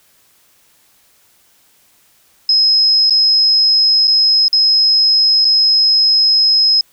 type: tone with dropouts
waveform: sine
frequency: 5120 Hz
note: D#8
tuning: 49 cents sharp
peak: -8 dBFS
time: 2.49-6.81 s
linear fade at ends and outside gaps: 2 ms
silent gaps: 3.098-3.106 / 4.073-4.078 / 4.482-4.529 / 5.447-5.451 s
effects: white hiss -53 dBFS RMS until 6.92 s